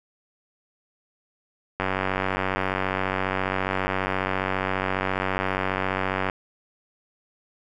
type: click train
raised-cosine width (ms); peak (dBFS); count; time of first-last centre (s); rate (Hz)
0.5; -9; 427; 1.8-6.298; 94.7
effects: none

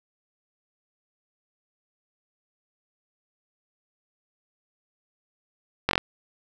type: slowing click train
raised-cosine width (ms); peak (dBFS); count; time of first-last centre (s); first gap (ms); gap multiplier
0.3; -4; 5; 5.89-5.979; 21; 1.04
effects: 7-bit

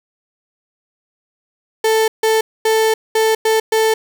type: tone bursts at uneven times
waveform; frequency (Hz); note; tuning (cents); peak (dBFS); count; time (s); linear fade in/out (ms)
35% pulse; 441.5; A4; +6; -10; 6; 1.84-2.08 / 2.23-2.41 / 2.65-2.94 / 3.15-3.35 / 3.45-3.6 / 3.72-3.94; 5
effects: 8-bit

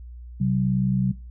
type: tone pair together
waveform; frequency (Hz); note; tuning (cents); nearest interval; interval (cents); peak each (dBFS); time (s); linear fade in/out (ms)
sine; 130.87 / 190; C3 / F#3; +1 / +46; tritone; 645; -22; 0.4-1.12; 10
effects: noise-tail reverb RT60 0.3 s tail -20 dB re dry + added 60 Hz sine -37 dBFS peak until 1.3 s

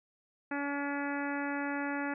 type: harmonic tone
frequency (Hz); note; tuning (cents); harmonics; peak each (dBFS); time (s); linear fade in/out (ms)
284.3; C#4; +44; 1 / 2 / 3 / 4 / 5 / 6 / 7 / 8 / 9; -35 / -42 / -40 / -47 / -41 / -41 / -45 / -50 / -50; 0.51-2.14; 5
effects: none

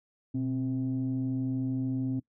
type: tone pair together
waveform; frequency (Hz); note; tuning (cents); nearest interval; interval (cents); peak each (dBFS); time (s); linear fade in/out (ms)
sine; 124.12 / 263; B2 / C4; +9 / +9; octave + minor second; 1300; -31 / -28; 0.34-2.2; 10
effects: noise-tail reverb RT60 0.1 s tail -21 dB re dry + tanh soft clip ceiling -23 dBFS

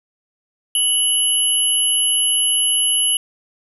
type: tone pair together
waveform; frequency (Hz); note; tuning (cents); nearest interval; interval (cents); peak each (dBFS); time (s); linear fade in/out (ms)
sine; 2960 / 11175; F#7 / F9; 0 / 0; octave + major seventh; 2300; -17; 0.75-3.17; 2
effects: none

